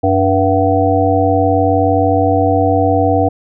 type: harmonic tone with a mistuned harmonic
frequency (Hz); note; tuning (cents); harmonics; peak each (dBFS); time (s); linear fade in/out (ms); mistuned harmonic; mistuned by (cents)
96.6; G2; -25; 1 / 3 / 5 / 7 / 8; -16 / -16 / -16 / -16 / -16; 0.03-3.29; 10; 8; -39
effects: none